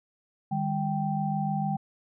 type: tone cluster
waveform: sine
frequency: 153.4 / 200.1 / 782 Hz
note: D#3 / G3 / G5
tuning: -24 / +36 / -4 cents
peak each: -30 dBFS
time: 0.51-1.77 s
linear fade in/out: 10 ms
effects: none